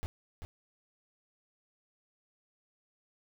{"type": "noise with echo", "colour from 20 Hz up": "brown", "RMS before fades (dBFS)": -35, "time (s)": [0.03, 0.06], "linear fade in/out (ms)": 0, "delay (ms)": 390, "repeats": 1, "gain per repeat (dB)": -7, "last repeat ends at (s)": 0.45, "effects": []}